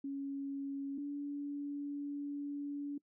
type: tone pair in turn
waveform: sine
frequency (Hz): 277.2 / 286.5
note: C#4 / D4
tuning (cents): 0 / -43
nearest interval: minor second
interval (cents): 57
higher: second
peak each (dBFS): -37 / -37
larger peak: neither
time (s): 0.04-0.98 / 0.98-2.98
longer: second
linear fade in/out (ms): 5
effects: noise-tail reverb RT60 0.1 s tail -22 dB re dry